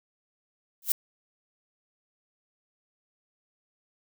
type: noise with exponential growth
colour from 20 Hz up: violet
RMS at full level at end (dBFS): -18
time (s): 0.82-0.92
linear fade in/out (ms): 2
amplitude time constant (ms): 20
effects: none